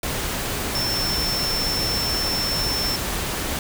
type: tone in noise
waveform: sine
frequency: 5370 Hz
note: E8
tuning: 31 cents sharp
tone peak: -23 dBFS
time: 0.75-2.96 s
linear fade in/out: 2 ms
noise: pink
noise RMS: -26 dBFS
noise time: 0.03-3.59 s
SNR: 0 dB
effects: none